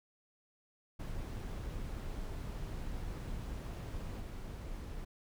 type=noise with level steps; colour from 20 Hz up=brown; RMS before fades=-41 / -43 dBFS; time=0.99-5.05 s; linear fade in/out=10 ms; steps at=4.2 s; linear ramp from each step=2 ms; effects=none